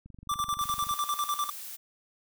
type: click train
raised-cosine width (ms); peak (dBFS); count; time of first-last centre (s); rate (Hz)
5; -35; 21; 0.06-0.911; 23.5
type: tone with tremolo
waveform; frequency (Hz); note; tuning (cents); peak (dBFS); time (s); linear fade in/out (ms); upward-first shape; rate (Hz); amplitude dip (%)
square; 1174.7; D6; 0; -27; 0.29-1.5; 5; square; 10; 75
type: noise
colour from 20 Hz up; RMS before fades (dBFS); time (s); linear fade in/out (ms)
blue; -41; 0.6-1.77; 20
effects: none